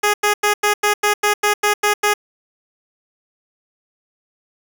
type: tone bursts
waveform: 10% pulse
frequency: 415.3 Hz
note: G#4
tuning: in tune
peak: -5 dBFS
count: 11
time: 0.03-2.14 s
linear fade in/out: 10 ms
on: 110 ms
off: 90 ms
effects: 7-bit